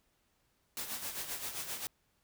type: noise with tremolo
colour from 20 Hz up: white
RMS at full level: -38 dBFS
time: 0.77-1.87 s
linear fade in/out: 0 ms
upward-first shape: sine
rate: 7.6 Hz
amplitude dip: 60%
effects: pink hiss -75 dBFS RMS until 2.23 s